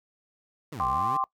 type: exponential two-way sweep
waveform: 20% pulse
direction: down then up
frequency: 172.3 to 57.1 to 153.3 Hz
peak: -31 dBFS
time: 0.72-1.17 s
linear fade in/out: 5 ms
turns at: 0.86 s
type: chord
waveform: sine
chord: G suspended fourth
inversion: none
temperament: just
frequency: 784 / 1045.3 / 1176 Hz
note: G5 / C6 / D6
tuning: 0 / -2 / +2 cents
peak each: -30 / -27 / -30 dBFS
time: 0.8-1.24 s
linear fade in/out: 0 ms
effects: noise-tail reverb RT60 0.1 s tail -21 dB re dry